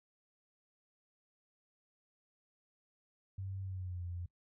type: tone with pitch glide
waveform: sine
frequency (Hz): 96.2 to 87.71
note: G2 to F2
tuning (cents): -32 to +8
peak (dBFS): -39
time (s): 3.38-4.26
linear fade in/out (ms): 5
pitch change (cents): -160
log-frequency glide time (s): 3.62-4.04
effects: noise-tail reverb RT60 0.1 s tail -21 dB re dry